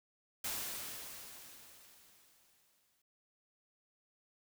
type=noise with exponential decay; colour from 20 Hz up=white; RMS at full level=-38 dBFS; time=0.44-3.02 s; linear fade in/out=5 ms; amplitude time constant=560 ms; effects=none